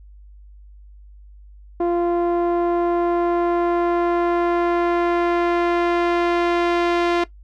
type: tone with low-pass filter sweep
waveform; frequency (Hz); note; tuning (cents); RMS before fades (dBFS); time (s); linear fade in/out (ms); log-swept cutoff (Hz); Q
sawtooth; 346.1; F4; -16; -19; 1.8-7.24; 5; 720 to 3300; 0.85
effects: noise-tail reverb RT60 0.1 s tail -17 dB re dry + added 50 Hz sine -41 dBFS peak until 7.43 s